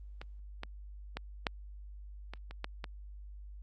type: clicks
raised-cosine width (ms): 0.3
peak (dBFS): -27 / -23 / -21 / -14 / -27 / -30 / -20 / -23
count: 8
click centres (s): 0.215 / 0.634 / 1.17 / 1.468 / 2.336 / 2.51 / 2.644 / 2.842
effects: added 50 Hz sine -45 dBFS peak until 3.62 s + Opus 32 kbps